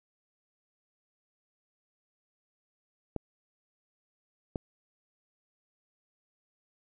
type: clicks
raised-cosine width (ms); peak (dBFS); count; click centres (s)
2; -19; 2; 3.163 / 4.558
effects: none